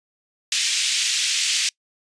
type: band-pass noise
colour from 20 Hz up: pink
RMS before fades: -22 dBFS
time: 0.52-1.69 s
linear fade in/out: 2 ms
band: 2500 to 8100 Hz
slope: 24 dB/octave
effects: noise-tail reverb RT60 0.1 s tail -26 dB re dry + resampled to 22050 Hz